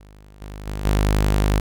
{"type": "tone with level steps", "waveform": "sawtooth", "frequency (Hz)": 51, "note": "G#1", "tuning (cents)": -31, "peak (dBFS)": [-40, -29, -22, -12], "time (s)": [0, 1.6], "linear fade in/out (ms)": 5, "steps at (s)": [0.41, 0.66, 0.85], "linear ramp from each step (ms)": 5, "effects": []}